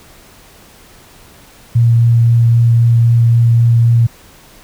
sine tone with vibrato, 117 Hz, A#2, 7 cents sharp, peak -6 dBFS, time 1.75-4.07 s, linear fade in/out 10 ms, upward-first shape triangle, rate 3.8 Hz, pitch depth 10 cents each way, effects pink hiss -42 dBFS RMS until 4.63 s

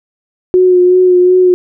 sine tone with vibrato, 363.5 Hz, F#4, 31 cents flat, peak -4 dBFS, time 0.54-1.54 s, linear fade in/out 0 ms, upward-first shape sine, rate 2.7 Hz, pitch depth 23 cents each way, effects none

